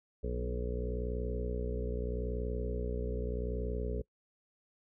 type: harmonic tone with a mistuned harmonic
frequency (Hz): 60.8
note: B1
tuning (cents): -26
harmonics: 1 / 2 / 3 / 4 / 5 / 6 / 7 / 8 / 9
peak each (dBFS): -35 / -44 / -44 / -46 / -51 / -51 / -40 / -44 / -47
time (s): 0.23-4.02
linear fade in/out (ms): 10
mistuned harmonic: 4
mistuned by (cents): -16
effects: noise-tail reverb RT60 0.1 s tail -24 dB re dry